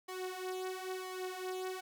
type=tone with flanger; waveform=sawtooth; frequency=371.5 Hz; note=F#4; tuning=7 cents sharp; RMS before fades=-41 dBFS; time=0.08-1.81 s; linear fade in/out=10 ms; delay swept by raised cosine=1.7 to 5.7 ms; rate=1 Hz; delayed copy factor=+0.75; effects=none